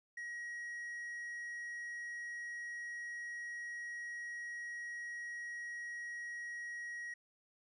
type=tone; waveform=triangle; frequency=1900 Hz; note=A#6; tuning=33 cents sharp; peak=-40 dBFS; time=0.17-7.14 s; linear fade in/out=5 ms; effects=resampled to 22050 Hz + 13-bit